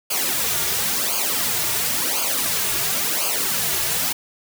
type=noise with flanger; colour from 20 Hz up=white; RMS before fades=-22 dBFS; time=0.1-4.13 s; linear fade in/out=10 ms; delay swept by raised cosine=0.53 to 3.93 ms; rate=0.95 Hz; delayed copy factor=-0.8; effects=none